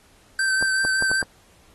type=tone with vibrato; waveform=square; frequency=1552 Hz; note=G6; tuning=18 cents flat; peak=-20 dBFS; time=0.39-1.22 s; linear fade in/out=2 ms; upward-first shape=triangle; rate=5.2 Hz; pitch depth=23 cents each way
type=clicks; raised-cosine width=1 ms; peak=-16 dBFS; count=5; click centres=0.626 / 0.85 / 1.024 / 1.115 / 1.228 s
effects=pink hiss -56 dBFS RMS until 1.74 s + AAC 32 kbps